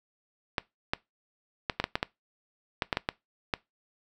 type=clicks; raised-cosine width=0.3 ms; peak=-10 dBFS; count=12; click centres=0.582 / 0.935 / 1.698 / 1.8 / 1.841 / 1.955 / 2.029 / 2.822 / 2.928 / 2.971 / 3.089 / 3.538 s; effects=noise-tail reverb RT60 0.2 s tail -22 dB re dry